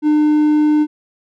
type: tone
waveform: triangle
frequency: 301.7 Hz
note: D4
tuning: 47 cents sharp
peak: -8 dBFS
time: 0.02-0.87 s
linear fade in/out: 50 ms
effects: none